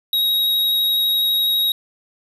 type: tone with vibrato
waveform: square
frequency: 3800 Hz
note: A#7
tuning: 33 cents sharp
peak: -16 dBFS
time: 0.13-1.72 s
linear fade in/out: 2 ms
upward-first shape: sine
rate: 12 Hz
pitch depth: 8 cents each way
effects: none